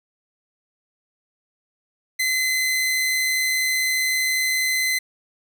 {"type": "tone", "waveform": "sawtooth", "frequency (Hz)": 2043, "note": "C7", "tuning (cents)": -42, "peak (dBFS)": -16, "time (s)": [2.19, 4.99], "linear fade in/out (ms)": 10, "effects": []}